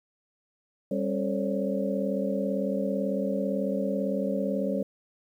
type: tone cluster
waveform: sine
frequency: 197.4 / 272.1 / 436.9 / 533 / 571 Hz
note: G3 / C#4 / A4 / C5 / D5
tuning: +12 / -32 / -12 / +32 / -49 cents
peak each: -29 / -33 / -35 / -32 / -33 dBFS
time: 0.91-4.83 s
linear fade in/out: 5 ms
effects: 10-bit